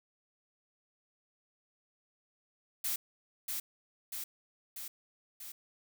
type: noise with echo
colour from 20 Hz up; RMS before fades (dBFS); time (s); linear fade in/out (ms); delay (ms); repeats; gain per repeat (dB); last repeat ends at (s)
blue; -34; 2.84-2.96; 5; 640; 4; -3; 5.52
effects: none